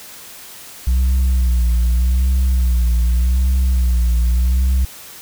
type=tone with vibrato; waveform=sine; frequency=61.7 Hz; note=B1; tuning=1 cent flat; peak=-9 dBFS; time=0.87-4.85 s; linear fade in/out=5 ms; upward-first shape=sine; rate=0.84 Hz; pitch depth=82 cents each way; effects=tanh soft clip ceiling -11 dBFS + white hiss -37 dBFS RMS until 5.21 s